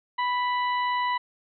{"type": "harmonic tone", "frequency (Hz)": 987.8, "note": "B5", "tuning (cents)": 0, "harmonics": [1, 2, 3, 4], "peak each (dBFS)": [-24, -31, -38, -41], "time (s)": [0.18, 1.18], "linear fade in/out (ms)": 10, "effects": []}